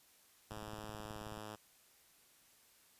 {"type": "tone", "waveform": "5% pulse", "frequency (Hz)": 106.9, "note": "A2", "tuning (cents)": -49, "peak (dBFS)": -35, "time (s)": [0.5, 1.56], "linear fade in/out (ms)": 10}
{"type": "click train", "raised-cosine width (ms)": 5, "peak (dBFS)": -40, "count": 17, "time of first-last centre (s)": [0.52, 1.376], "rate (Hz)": 18.7}
{"effects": ["white hiss -67 dBFS RMS until 2.99 s", "resampled to 32000 Hz"]}